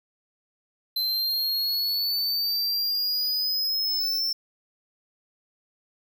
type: exponential sweep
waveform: square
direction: up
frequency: 4079 to 5390 Hz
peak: -24 dBFS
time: 0.96-4.33 s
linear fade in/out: 5 ms
effects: none